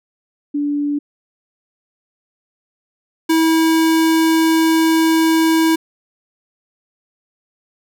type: tone pair in turn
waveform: sine / square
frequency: 290 / 323.5 Hz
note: D4 / E4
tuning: -22 / -32 cents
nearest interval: major second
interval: 190 cents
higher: second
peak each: -16 / -12 dBFS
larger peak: second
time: 0.54-0.99 / 3.29-5.76 s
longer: second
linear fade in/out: 10 ms
effects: none